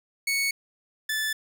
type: tone pair in turn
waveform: sawtooth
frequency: 2217 / 1747.2 Hz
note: C#7 / A6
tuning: 0 / -13 cents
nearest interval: major third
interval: 413 cents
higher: first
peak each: -20 / -22 dBFS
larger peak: first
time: 0.27-0.51 / 1.09-1.33 s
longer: neither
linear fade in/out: 5 ms
effects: none